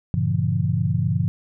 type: chord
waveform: sine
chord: G diminished seventh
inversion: none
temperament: just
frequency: 98 / 117.6 / 141.12 / 169.34 Hz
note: G2 / Bb2 / Db3 / Fb3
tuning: 0 / +16 / +31 / +47 cents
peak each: -24 dBFS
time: 0.14-1.28 s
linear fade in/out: 0 ms
effects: none